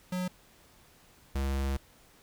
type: tone pair in turn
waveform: square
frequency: 182.1 / 68.01 Hz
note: F#3 / C#2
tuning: -27 / -32 cents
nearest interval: octave + perfect fourth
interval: 1705 cents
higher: first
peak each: -31 / -29 dBFS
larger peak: second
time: 0.12-0.28 / 1.35-1.77 s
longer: second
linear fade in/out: 5 ms
effects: pink hiss -60 dBFS RMS until 2.22 s